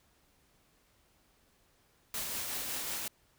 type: noise with tremolo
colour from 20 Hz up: white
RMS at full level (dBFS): -36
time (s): 2.14-3.08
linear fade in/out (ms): 2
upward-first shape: triangle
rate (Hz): 5.4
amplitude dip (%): 30
effects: pink hiss -69 dBFS RMS until 3.38 s

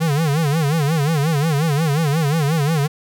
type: tone with vibrato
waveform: square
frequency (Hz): 152.3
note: D#3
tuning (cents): -37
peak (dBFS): -16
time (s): 0-2.88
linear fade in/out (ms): 20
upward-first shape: sine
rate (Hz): 5.6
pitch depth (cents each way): 160
effects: none

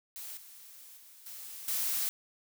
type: noise with level steps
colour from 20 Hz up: blue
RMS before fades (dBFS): -43 / -52 / -55 / -45 / -32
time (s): 0.16-2.09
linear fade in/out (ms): 0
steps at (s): 0.37 / 0.97 / 1.26 / 1.68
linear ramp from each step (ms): 2
effects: none

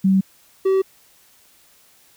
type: tone pair in turn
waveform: sine / triangle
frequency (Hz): 191.6 / 383.2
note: G3 / G4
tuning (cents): -39 / -39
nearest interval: octave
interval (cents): 1200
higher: second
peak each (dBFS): -12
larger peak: neither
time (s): 0.04-0.21 / 0.65-0.82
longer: neither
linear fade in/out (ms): 10
effects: white hiss -54 dBFS RMS until 2.16 s

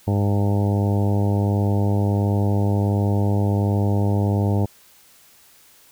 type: harmonic tone with a mistuned harmonic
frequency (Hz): 101.4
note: G#2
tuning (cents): -41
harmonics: 1 / 2 / 3 / 4 / 5 / 6 / 7 / 8 / 9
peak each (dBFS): -18 / -24 / -28 / -30 / -32 / -34 / -35 / -36 / -37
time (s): 0.07-4.66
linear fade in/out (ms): 10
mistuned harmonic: 9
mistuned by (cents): -23
effects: white hiss -52 dBFS RMS until 5.91 s

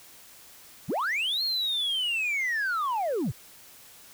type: linear two-way sweep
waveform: sine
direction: up then down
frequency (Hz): 83.6 to 4321 to 83.6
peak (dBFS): -23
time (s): 0.88-3.32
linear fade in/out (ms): 20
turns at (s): 1.43
effects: tanh soft clip ceiling -24 dBFS + white hiss -51 dBFS RMS until 4.13 s

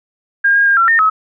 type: tone with pitch steps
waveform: sine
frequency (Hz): 1614 / 1626 / 1611 / 1358 / 1824 / 1283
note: G#6 / G#6 / G6 / F6 / A#6 / E6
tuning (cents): -50 / -37 / +47 / -49 / -38 / -47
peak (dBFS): -8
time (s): 0.44-1.1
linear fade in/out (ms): 10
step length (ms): 110
effects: none

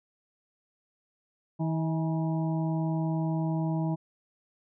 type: harmonic tone with a mistuned harmonic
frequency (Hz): 160.4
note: E3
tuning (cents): -47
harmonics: 1 / 2 / 4 / 5 / 6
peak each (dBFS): -27 / -33 / -39 / -41 / -43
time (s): 1.59-3.96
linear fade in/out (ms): 20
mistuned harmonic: 5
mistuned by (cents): +52
effects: none

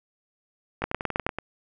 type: two click trains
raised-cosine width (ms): 0.5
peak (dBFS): -15 / -9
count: 7 / 5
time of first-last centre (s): 0.82-1.386 / 0.84-1.266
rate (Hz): 10.6 / 9.4
effects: none

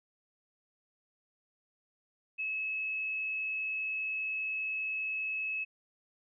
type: tone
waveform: sine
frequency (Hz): 2585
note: E7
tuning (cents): -34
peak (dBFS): -32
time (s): 2.38-5.65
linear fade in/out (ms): 20
effects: none

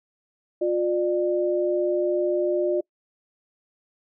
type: tone pair together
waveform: sine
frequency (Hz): 355.6 / 598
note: F4 / D5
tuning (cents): +31 / +31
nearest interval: major sixth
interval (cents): 900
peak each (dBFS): -22 / -24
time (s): 0.61-2.81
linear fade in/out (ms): 10
effects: noise-tail reverb RT60 0.1 s tail -25 dB re dry

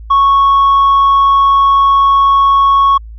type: tone with tanh clipping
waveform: sine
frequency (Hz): 1106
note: C#6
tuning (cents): -4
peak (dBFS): -6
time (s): 0.1-2.98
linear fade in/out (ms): 10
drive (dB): 1
effects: added 55 Hz sine -27 dBFS peak until 3.18 s

